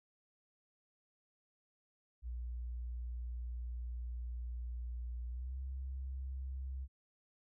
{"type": "tone with pitch glide", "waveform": "sine", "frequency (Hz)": [60, 65.81], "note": ["B1", "C2"], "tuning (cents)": [-49, 11], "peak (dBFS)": -39, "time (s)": [2.22, 6.88], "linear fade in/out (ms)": 50, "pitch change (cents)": 160, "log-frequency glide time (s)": [5.29, 5.58], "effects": []}